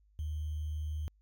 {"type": "tone with sample-and-hold", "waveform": "sine", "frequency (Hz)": 76.6, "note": "D#2", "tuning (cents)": -27, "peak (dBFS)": -33, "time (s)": [0.19, 1.08], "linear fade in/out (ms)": 0, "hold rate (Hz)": 3150, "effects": ["added 51 Hz sine -63 dBFS peak until 1.21 s", "MP3 96 kbps"]}